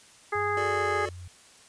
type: harmonic tone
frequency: 413.8 Hz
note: G#4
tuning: 6 cents flat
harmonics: 1 / 2 / 3 / 4 / 5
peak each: -30 / -32 / -30 / -34 / -34 dBFS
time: 0.32-1.06 s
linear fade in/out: 10 ms
type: tone with pitch glide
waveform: sine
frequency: 97.3 to 89.22 Hz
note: G2 to F2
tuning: -12 to +38 cents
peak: -39 dBFS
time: 0.35-1.28 s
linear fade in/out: 5 ms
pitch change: -150 cents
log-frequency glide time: 0.58-1.02 s
type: chord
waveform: square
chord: D major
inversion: first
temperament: just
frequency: 367.1 / 440.5 / 587.3 Hz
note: F#4 / A4 / D5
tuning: -14 / +2 / 0 cents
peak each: -37 dBFS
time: 0.57-1.09 s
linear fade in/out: 2 ms
effects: white hiss -54 dBFS RMS until 1.68 s + resampled to 22050 Hz